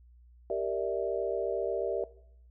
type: chord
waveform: sine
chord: E half-diminished seventh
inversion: first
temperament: equal with one note detuned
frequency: 392 / 466.2 / 587.3 / 655.5 Hz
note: G4 / Bb4 / D5 / E5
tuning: 0 / 0 / 0 / -10 cents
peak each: -34 dBFS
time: 0.5-2.04 s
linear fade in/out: 2 ms
effects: noise-tail reverb RT60 0.7 s tail -19 dB re dry + added 60 Hz sine -54 dBFS peak until 2.5 s